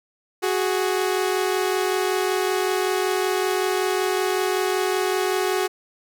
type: tone pair together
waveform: sawtooth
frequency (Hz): 370 / 415.3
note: F#4 / G#4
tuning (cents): 0 / 0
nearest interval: major second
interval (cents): 200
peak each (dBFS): -18 / -21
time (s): 0.42-5.68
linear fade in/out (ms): 20
effects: none